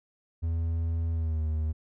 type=tone with pitch glide; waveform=triangle; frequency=82.6 to 78.01 Hz; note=E2 to D#2; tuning=+4 to +5 cents; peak=-24 dBFS; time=0.42-1.73 s; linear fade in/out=20 ms; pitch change=-99 cents; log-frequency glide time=1.12-1.43 s; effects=none